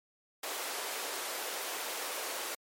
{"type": "high-pass noise", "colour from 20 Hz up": "pink", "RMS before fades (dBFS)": -38, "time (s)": [0.43, 2.55], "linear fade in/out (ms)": 5, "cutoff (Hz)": 410, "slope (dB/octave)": 24, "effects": ["MP3 64 kbps"]}